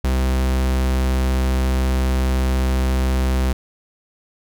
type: tone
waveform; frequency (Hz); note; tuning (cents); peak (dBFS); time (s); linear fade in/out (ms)
45% pulse; 64.8; C2; -16; -16; 0.04-3.53; 5
effects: none